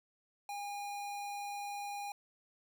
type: tone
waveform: square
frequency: 813 Hz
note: G#5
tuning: 37 cents flat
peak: -40 dBFS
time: 0.49-2.12 s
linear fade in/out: 2 ms
effects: none